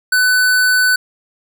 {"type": "tone", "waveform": "square", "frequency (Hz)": 1500, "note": "F#6", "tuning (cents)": 23, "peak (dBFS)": -11, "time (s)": [0.12, 0.96], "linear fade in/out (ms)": 5, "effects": []}